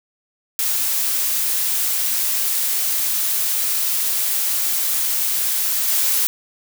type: noise with level steps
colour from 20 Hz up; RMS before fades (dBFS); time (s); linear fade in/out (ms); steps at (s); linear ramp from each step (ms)
blue; -20 / -18; 0.59-6.27; 0; 5.88; 2
effects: none